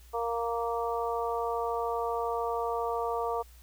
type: harmonic tone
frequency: 232.8 Hz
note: A#3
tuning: 2 cents flat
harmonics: 2 / 3 / 4 / 5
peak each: -32 / -34 / -35 / -36 dBFS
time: 0.13-3.43 s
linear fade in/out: 20 ms
effects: added 60 Hz sine -51 dBFS peak until 3.62 s + white hiss -60 dBFS RMS until 3.62 s